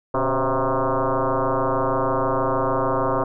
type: tone with frequency modulation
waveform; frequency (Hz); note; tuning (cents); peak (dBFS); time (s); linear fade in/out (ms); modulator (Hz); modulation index
sine; 277.2; C#4; 0; -18; 0.14-3.24; 5; 132; 7.3
effects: none